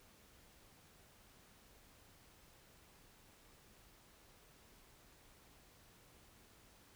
silence, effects pink hiss -65 dBFS RMS until 6.95 s

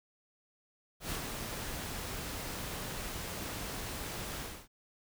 pink noise with ADSR envelope, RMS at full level -36 dBFS, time 1-4.68 s, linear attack 110 ms, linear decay 100 ms, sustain -4 dB, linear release 280 ms, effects none

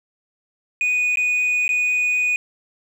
sine tone with dropouts, 2476 Hz, D#7, 9 cents flat, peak -14 dBFS, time 0.81-2.36 s, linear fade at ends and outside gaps 1 ms, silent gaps 1.157-1.172 / 1.679-1.691 s, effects tanh soft clip ceiling -16 dBFS + 8-bit

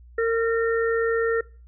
harmonic tone, 457.4 Hz, A#4, 33 cents flat, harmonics 1 / 3 / 4, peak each -20 / -30 / -29 dBFS, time 0.18-1.41 s, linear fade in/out 5 ms, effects noise-tail reverb RT60 0.4 s tail -24 dB re dry + added 60 Hz sine -45 dBFS peak until 1.67 s

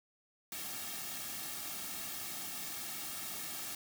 white noise with comb filter, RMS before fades -42 dBFS, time 0.52-3.75 s, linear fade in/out 2 ms, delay 2 ms, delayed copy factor -0.7, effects none

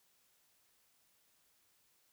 silence, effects white hiss -73 dBFS RMS until 2.12 s

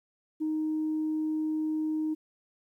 sine tone, 311.1 Hz, D#4, in tune, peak -26 dBFS, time 0.4-2.15 s, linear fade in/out 20 ms, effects tanh soft clip ceiling -23 dBFS + 11-bit

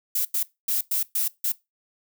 violet noise bursts at uneven times, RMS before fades -24 dBFS, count 6, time 0.15-0.25 / 0.34-0.43 / 0.68-0.81 / 0.91-1.03 / 1.15-1.28 / 1.44-1.52 s, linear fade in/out 5 ms, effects noise-tail reverb RT60 0.2 s tail -20 dB re dry

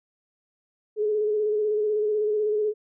sine tone with vibrato, 423.8 Hz, G#4, 35 cents sharp, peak -21 dBFS, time 0.96-2.74 s, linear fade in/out 50 ms, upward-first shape square, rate 16 Hz, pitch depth 27 cents each way, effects none

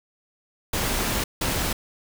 pink noise bursts at uneven times, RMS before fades -25 dBFS, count 2, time 0.73-1.24 / 1.41-1.73 s, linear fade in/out 5 ms, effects none

